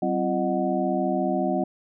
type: tone cluster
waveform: sine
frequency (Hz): 189.3 / 263.7 / 343.6 / 614 / 739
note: F#3 / C4 / F4 / D#5 / F#5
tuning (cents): +40 / +14 / -28 / -23 / -2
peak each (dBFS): -28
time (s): 0.02-1.64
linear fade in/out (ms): 5
effects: none